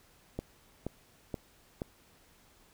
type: click train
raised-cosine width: 2 ms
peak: -21 dBFS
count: 4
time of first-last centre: 0.39-1.819 s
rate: 2.1 Hz
effects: pink hiss -63 dBFS RMS until 2.73 s